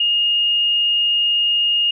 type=tone; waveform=sine; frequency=2846 Hz; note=F7; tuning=32 cents sharp; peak=-14 dBFS; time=0-1.91 s; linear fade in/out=5 ms; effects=none